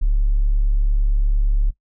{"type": "tone", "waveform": "triangle", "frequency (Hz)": 35.62, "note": "C#1", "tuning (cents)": 48, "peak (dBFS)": -10, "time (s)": [0.01, 1.71], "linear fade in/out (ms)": 20, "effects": ["noise-tail reverb RT60 0.1 s tail -18 dB re dry", "tanh soft clip ceiling -11 dBFS"]}